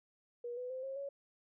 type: tone with pitch steps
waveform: sine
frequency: 480 / 498.4 / 517.4 / 537.2 / 557.8 Hz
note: B4 / B4 / C5 / C5 / C#5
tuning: -49 / +16 / -19 / +46 / +11 cents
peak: -39 dBFS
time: 0.44-1.09 s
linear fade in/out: 5 ms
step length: 130 ms
effects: none